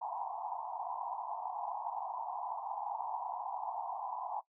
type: band-pass noise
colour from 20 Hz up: white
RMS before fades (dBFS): -40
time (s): 0.01-4.41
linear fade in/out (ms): 10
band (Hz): 710 to 1000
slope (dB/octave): 96
effects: noise-tail reverb RT60 0.1 s tail -18 dB re dry